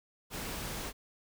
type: noise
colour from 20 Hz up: pink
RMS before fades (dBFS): -39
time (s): 0.3-0.93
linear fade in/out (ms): 50
effects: none